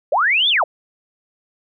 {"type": "linear two-way sweep", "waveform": "sine", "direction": "up then down", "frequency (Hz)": [494.4, 3620, 494.4], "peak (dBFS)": -13, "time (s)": [0.12, 0.64], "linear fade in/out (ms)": 5, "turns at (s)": 0.49, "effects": []}